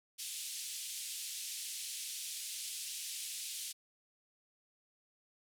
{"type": "band-pass noise", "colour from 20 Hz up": "white", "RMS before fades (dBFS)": -43, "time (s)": [0.18, 3.73], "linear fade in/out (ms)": 20, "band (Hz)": [2700, 11000], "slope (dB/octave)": 24, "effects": []}